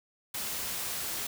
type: noise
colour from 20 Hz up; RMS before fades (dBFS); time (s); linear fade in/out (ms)
white; -35; 0.34-1.27; 5
effects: none